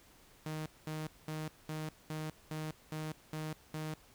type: tone bursts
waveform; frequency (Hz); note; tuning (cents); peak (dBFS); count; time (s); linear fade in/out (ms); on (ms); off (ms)
sawtooth; 155.56; D#3; 0; -34; 9; 0.46-3.94; 2; 200; 210
effects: pink hiss -62 dBFS RMS until 4.14 s